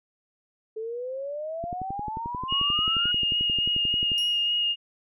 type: exponential sweep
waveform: sine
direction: up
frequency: 432.5 to 1462 Hz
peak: -30 dBFS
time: 0.76-3.12 s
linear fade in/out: 10 ms
type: click train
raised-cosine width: 3 ms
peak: -23 dBFS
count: 29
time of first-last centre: 1.64-4.118 s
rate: 11.3 Hz
type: tone with vibrato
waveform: sine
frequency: 2857 Hz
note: F7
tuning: 39 cents sharp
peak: -22 dBFS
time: 2.48-4.76 s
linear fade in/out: 50 ms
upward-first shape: sine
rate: 3.5 Hz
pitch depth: 14 cents each way
type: tone with exponential decay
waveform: 30% pulse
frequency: 5588 Hz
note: F8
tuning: in tune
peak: -30 dBFS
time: 4.18-4.58 s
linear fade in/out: 0 ms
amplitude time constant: 86 ms
effects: none